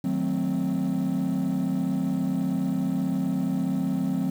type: chord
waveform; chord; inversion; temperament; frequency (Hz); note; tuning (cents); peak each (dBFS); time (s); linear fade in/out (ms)
triangle; D# diminished seventh; none; equal; 155.56 / 185 / 220 / 261.6; D#3 / F#3 / A3 / C4; 0 / 0 / 0 / 0; -30 / -24 / -29 / -24; 0.04-4.3; 5
effects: tanh soft clip ceiling -17 dBFS + 8-bit